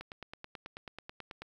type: click train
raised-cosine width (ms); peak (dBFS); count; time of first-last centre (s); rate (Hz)
0.3; -27; 14; 0.01-1.42; 9.22
effects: 10-bit